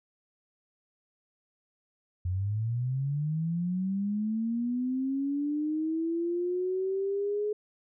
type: linear sweep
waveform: sine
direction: up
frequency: 87.31 to 422.9 Hz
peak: -27 dBFS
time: 2.25-7.53 s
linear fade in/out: 5 ms
effects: none